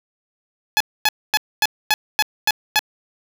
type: tone bursts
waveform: 10% pulse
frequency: 851 Hz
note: G#5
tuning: 42 cents sharp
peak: -5 dBFS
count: 8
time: 0.77-2.792 s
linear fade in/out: 0 ms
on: 34 ms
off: 250 ms
effects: 7-bit